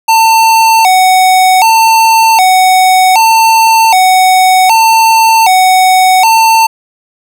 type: tone with vibrato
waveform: square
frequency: 818 Hz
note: G#5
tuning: 26 cents flat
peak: -4 dBFS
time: 0.08-6.67 s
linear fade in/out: 10 ms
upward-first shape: square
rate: 0.65 Hz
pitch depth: 160 cents each way
effects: none